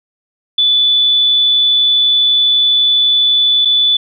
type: tone with dropouts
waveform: sine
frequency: 3476 Hz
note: A7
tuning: 22 cents flat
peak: -8 dBFS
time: 0.58-3.97 s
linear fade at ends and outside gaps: 5 ms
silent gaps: 3.65-3.654 s
effects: none